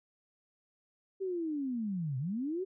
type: linear two-way sweep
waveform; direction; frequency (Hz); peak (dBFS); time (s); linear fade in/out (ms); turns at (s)
sine; down then up; 392 to 123.47 to 392; -32; 1.2-2.65; 20; 2.18
effects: none

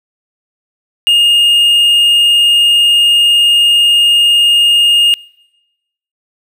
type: tone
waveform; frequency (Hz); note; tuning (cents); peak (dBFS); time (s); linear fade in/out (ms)
triangle; 2839; F7; +28; -4; 1.07-5.14; 0
effects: noise-tail reverb RT60 1.0 s tail -26 dB re dry

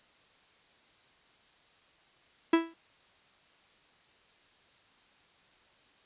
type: tone with exponential decay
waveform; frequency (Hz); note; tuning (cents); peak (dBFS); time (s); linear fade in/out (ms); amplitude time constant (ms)
45% pulse; 330; E4; +2; -18; 2.53-2.74; 5; 44
effects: white hiss -63 dBFS RMS until 6.05 s + resampled to 8000 Hz

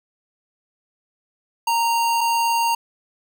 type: tone pair in turn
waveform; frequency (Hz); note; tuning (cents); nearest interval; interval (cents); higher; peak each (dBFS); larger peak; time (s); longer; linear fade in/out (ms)
square; 927 / 927; A#5 / A#5; -10 / -10; unison; 0; neither; -18; neither; 1.67-2.21 / 2.21-2.75; neither; 5
effects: none

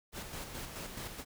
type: noise with tremolo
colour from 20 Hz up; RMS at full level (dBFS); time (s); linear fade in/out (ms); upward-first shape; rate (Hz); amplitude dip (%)
pink; -42; 0.12-1.25; 50; square; 4.7; 40
effects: none

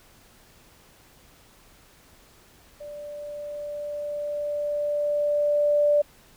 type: tone with level ramp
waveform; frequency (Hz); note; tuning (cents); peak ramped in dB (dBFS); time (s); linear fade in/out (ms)
sine; 587.3; D5; 0; -36 to -16; 2.8-6.02; 10
effects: pink hiss -55 dBFS RMS until 6.36 s

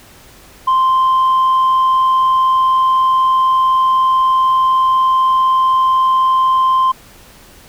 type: tone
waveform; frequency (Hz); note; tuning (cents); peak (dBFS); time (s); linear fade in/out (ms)
sine; 1044; C6; -4; -7; 0.67-6.92; 10
effects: tanh soft clip ceiling -8 dBFS + pink hiss -42 dBFS RMS until 7.68 s

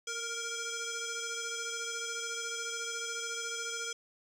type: tone with frequency modulation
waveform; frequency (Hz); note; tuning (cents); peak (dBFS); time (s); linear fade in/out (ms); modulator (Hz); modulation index
sine; 2347; D7; -2; -33; 0.07-3.93; 5; 936; 5.3
effects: tanh soft clip ceiling -33 dBFS + 11-bit

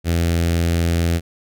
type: tone with notch filter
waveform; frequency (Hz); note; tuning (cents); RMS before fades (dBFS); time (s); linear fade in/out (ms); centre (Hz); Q
sawtooth; 84.4; E2; +41; -18; 0.04-1.21; 50; 1000; 1.2
effects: none

